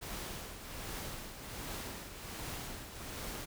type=noise with tremolo; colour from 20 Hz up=pink; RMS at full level=-41 dBFS; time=0.01-3.46 s; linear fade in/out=20 ms; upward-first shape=triangle; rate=1.3 Hz; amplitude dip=60%; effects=none